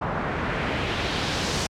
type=noise with low-pass filter sweep; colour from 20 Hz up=pink; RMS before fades=-26 dBFS; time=0.01-1.67 s; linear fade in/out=10 ms; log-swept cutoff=1200 to 6500 Hz; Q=1.3; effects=high-pass 60 Hz 12 dB/octave